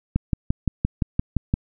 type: click train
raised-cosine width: 5 ms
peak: -7 dBFS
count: 9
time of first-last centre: 0.16-1.539 s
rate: 5.8 Hz
effects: none